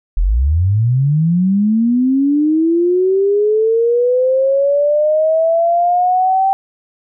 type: linear sweep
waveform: sine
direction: up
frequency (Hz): 36.71 to 780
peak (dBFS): -10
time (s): 0.17-6.53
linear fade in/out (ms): 0
effects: none